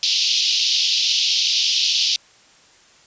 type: band-pass noise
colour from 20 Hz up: white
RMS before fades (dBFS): -19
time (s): 0.03-2.16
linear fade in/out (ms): 0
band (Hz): 2800 to 5500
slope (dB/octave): 48
effects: white hiss -51 dBFS RMS until 3.06 s + resampled to 16000 Hz